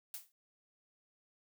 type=noise with exponential decay; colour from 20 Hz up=blue; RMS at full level=-40 dBFS; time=0.14-0.32 s; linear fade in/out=1 ms; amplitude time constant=37 ms; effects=none